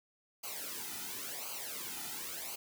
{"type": "noise with flanger", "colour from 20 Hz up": "white", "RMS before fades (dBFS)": -42, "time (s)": [0.43, 2.56], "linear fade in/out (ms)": 10, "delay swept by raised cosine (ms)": [0.55, 1.85], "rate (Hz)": 0.94, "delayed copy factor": -0.8, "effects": []}